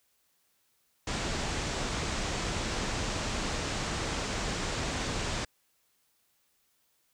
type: low-pass noise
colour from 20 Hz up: pink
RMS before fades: -33 dBFS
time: 1.07-5.45 s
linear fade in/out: 5 ms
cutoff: 8000 Hz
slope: 48 dB/octave
effects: white hiss -72 dBFS RMS until 7.13 s